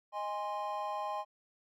triangle chord, Ab major, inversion second, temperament equal with one note detuned, 622.3 / 822 / 1046.5 Hz, Eb5 / Ab5 / C6, 0 / -18 / 0 cents, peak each -39 / -36 / -37 dBFS, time 0.12-1.25 s, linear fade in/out 50 ms, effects none

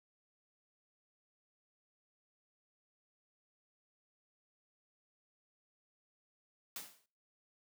white noise with exponential decay, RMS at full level -41 dBFS, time 6.76-7.06 s, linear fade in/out 2 ms, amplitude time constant 65 ms, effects noise-tail reverb RT60 0.5 s tail -25 dB re dry + high-pass 150 Hz 12 dB/octave

